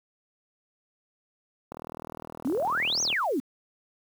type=click train; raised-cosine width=1 ms; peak=-24 dBFS; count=57; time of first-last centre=1.72-3.127 s; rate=39.8 Hz
type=exponential two-way sweep; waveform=sine; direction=up then down; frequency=233.1 to 6645 to 233.1 Hz; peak=-24 dBFS; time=2.45-3.4 s; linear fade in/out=5 ms; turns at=3.02 s
effects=high-pass 100 Hz 12 dB/octave + 8-bit